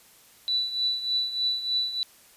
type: tone with tremolo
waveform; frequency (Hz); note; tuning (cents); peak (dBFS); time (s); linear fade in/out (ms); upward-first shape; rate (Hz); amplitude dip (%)
sine; 3964; B7; +6; -21; 0.48-2.03; 0; triangle; 3.3; 75
effects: white hiss -55 dBFS RMS until 2.36 s + resampled to 32000 Hz